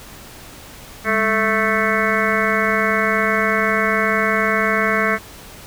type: harmonic tone with a mistuned harmonic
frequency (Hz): 220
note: A3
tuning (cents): 0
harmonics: 1 / 2 / 3 / 5 / 6 / 7 / 8 / 9 / 10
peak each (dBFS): -24 / -24 / -24 / -24 / -24 / -24 / -24 / -24 / -24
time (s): 1.04-5.19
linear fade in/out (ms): 50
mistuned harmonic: 1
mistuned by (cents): -130
effects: pink hiss -39 dBFS RMS until 5.66 s